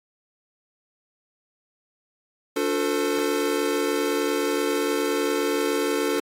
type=tone cluster; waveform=square; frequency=291.8 / 358.9 / 445 / 515 Hz; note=D4 / F4 / A4 / C5; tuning=-11 / +47 / +20 / -28 cents; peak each=-28 / -29 / -26 / -32 dBFS; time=2.56-6.2 s; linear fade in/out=5 ms; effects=AAC 48 kbps